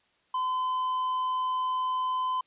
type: tone with tanh clipping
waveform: sine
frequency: 1021 Hz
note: C6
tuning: 43 cents flat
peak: -27 dBFS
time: 0.34-2.41 s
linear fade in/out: 5 ms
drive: 4 dB
effects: white hiss -68 dBFS RMS until 2.46 s + resampled to 8000 Hz